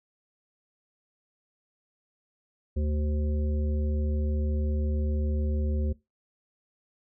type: harmonic tone with a mistuned harmonic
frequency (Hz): 74.4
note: D2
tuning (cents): +23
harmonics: 1 / 3 / 5 / 7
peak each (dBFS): -25 / -35 / -39 / -42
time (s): 2.76-5.93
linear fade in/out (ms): 10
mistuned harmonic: 5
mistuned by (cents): +32
effects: noise-tail reverb RT60 0.2 s tail -20 dB re dry